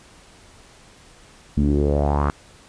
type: tone with low-pass filter sweep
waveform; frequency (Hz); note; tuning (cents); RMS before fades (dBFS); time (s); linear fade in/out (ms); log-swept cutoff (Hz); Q
sawtooth; 72.1; D2; -31; -19; 1.57-2.3; 0; 220 to 1300; 4.1
effects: pink hiss -49 dBFS RMS until 2.68 s + resampled to 22050 Hz